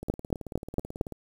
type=two click trains; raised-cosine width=2 ms; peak=-11 / -24 dBFS; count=5 / 21; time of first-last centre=0.1-1.011 / 0.03-1.123 s; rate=4.39 / 18.3 Hz; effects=8-bit